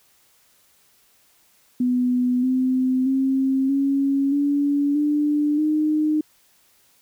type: tone with pitch steps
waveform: sine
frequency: 248.7 / 257.5 / 266.6 / 275.9 / 285.7 / 295.8 / 306.2 Hz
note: B3 / C4 / C4 / C#4 / D4 / D4 / D#4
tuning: +12 / -28 / +33 / -8 / -48 / +13 / -28 cents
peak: -17 dBFS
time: 1.8-6.21 s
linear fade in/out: 5 ms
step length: 630 ms
effects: white hiss -59 dBFS RMS until 7.01 s